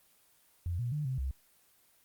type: tone with pitch steps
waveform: sine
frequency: 86.6 / 121 / 149.6 / 130.5 / 66.2 Hz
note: F2 / B2 / D3 / C3 / C2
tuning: -14 / -35 / +32 / -4 / +21 cents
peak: -31 dBFS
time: 0.66-1.31 s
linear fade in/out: 0 ms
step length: 130 ms
effects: white hiss -66 dBFS RMS until 2.04 s + Opus 24 kbps